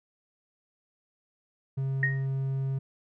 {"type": "tone", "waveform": "triangle", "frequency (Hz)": 134.7, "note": "C#3", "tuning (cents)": -49, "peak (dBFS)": -25, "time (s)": [1.77, 2.79], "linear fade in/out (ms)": 10}
{"type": "tone with exponential decay", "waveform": "sine", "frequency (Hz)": 1864.7, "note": "A#6", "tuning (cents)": 0, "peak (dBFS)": -20, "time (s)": [2.03, 2.26], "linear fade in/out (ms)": 2, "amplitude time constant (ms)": 49}
{"effects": []}